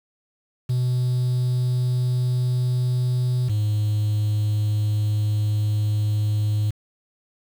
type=tone pair in turn; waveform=triangle; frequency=125 / 105.66 Hz; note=B2 / G#2; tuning=+21 / +30 cents; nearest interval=minor third; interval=291 cents; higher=first; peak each=-16 dBFS; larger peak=neither; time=0.69-3.49 / 3.49-6.71 s; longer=second; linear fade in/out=10 ms; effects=tanh soft clip ceiling -13 dBFS + 7-bit